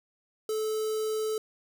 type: tone with notch filter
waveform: square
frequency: 434.5 Hz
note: A4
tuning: 22 cents flat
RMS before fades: -30 dBFS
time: 0.49-1.38 s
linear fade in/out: 2 ms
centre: 2000 Hz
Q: 0.65
effects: none